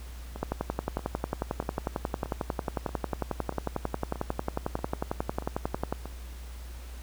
two click trains, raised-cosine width 1 ms, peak -14 / -24 dBFS, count 62 / 10, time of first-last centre 0.43-5.925 / 0.36-6.056 s, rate 11.1 / 1.58 Hz, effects added 60 Hz sine -39 dBFS peak until 7.02 s + pink hiss -51 dBFS RMS until 7.02 s

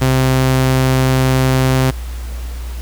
sawtooth tone, 130.5 Hz, C3, 4 cents flat, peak -7 dBFS, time 0.01-1.91 s, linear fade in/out 10 ms, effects added 60 Hz sine -22 dBFS peak until 2.81 s + pink hiss -37 dBFS RMS until 2.81 s

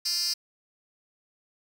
10% pulse tone with high-pass filter, 348.7 Hz, F4, 3 cents flat, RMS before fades -28 dBFS, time 0.05-0.34 s, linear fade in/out 10 ms, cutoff 4900 Hz, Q 5.1, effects none

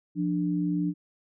sine tone pair together, 174.5 / 295.4 Hz, F3 / D4, -1 / +10 cents, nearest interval major sixth, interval 911 cents, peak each -27 dBFS, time 0.15-0.94 s, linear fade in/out 50 ms, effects none

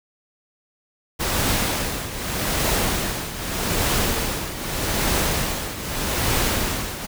pink noise with tremolo, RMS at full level -20 dBFS, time 1.19-7.07 s, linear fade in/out 20 ms, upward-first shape triangle, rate 0.82 Hz, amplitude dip 75%, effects none

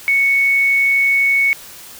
sine tone, 2217 Hz, C#7, in tune, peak -11 dBFS, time 0.08-1.53 s, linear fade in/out 0 ms, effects white hiss -37 dBFS RMS until 1.99 s

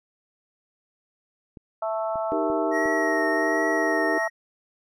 clicks, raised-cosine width 3 ms, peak -29 dBFS, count 4, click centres 1.572 / 2.157 / 2.501 / 2.857 s
harmonic tone, 220 Hz, A3, in tune, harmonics 3 / 4 / 5 / 6, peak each -26 / -31 / -37 / -34 dBFS, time 1.82-4.28 s, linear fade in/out 5 ms
sine chord, Eb major, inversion none, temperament equal, 311.1 / 392 / 466.2 Hz, Eb4 / G4 / Bb4, 0 / 0 / 0 cents, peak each -27 / -29 / -30 dBFS, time 2.32-4.18 s, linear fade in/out 0 ms
triangle tone with vibrato, 1881 Hz, A#6, 15 cents sharp, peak -24 dBFS, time 2.71-4.3 s, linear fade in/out 50 ms, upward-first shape triangle, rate 1.3 Hz, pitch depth 32 cents each way
effects none

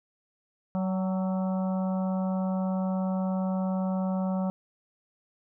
harmonic tone with a mistuned harmonic, 188.2 Hz, F#3, 30 cents sharp, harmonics 1 / 3 / 4 / 5 / 6 / 7, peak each -26 / -35 / -39 / -42 / -47 / -46 dBFS, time 0.75-4.5 s, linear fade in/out 0 ms, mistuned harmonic 5, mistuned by -42 cents, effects none

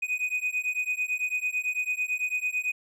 triangle beating tone pair, 2489 / 2498 Hz, D#7 / D#7, 0 / +6 cents, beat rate 9 Hz, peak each -28 dBFS, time 0.02-2.72 s, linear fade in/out 10 ms, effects none

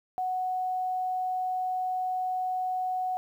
sine tone, 740 Hz, F#5, in tune, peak -27 dBFS, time 0.18-3.17 s, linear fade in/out 0 ms, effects 10-bit

